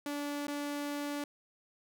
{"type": "tone with dropouts", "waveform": "sawtooth", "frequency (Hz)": 289.3, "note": "D4", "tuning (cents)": -26, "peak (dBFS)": -31, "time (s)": [0.06, 1.24], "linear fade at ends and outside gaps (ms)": 2, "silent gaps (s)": [0.47, 0.48], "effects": []}